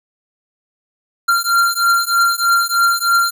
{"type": "beating tone pair", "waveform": "square", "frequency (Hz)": [1381, 1384.2], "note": ["F6", "F6"], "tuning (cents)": [-20, -16], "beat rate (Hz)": 3.2, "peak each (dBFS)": -16, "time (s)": [1.28, 3.31], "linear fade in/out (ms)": 10, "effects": []}